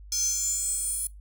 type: tone with high-pass filter sweep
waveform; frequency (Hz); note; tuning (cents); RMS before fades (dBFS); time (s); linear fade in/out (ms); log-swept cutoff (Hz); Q
square; 474.4; A#4; +30; -28; 0.12-1.07; 2; 5700 to 10000; 9.9
effects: noise-tail reverb RT60 0.2 s tail -22 dB re dry + added 50 Hz sine -43 dBFS peak until 1.2 s